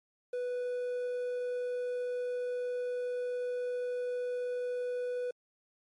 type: tone with quantisation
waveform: triangle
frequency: 493.9 Hz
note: B4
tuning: in tune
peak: -30 dBFS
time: 0.33-5.31 s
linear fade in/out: 5 ms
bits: 10
effects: MP3 48 kbps